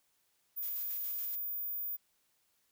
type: tone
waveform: sine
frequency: 14880 Hz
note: A#9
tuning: 4 cents flat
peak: -35 dBFS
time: 0.56-1.97 s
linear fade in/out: 20 ms
type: noise with tremolo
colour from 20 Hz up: blue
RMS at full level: -48 dBFS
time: 0.62-1.36 s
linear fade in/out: 10 ms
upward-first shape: square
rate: 7.1 Hz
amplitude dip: 40%
effects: white hiss -75 dBFS RMS until 2.71 s